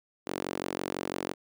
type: tone with high-pass filter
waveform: sawtooth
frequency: 46 Hz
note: F#1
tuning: 9 cents flat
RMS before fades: -35 dBFS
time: 0.26-1.34 s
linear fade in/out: 20 ms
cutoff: 330 Hz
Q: 1.6
effects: none